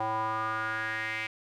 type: tone with band-pass filter sweep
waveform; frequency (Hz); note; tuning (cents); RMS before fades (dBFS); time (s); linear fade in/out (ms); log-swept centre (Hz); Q
square; 110; A2; 0; -32; 0-1.27; 5; 850 to 2300; 4.7
effects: none